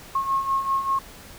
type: beating tone pair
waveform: sine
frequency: 1080 / 1085.1 Hz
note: C#6 / C#6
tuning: -45 / -37 cents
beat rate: 5.1 Hz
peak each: -28 / -22 dBFS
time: 0.15-0.99 s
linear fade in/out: 5 ms
effects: pink hiss -44 dBFS RMS until 1.38 s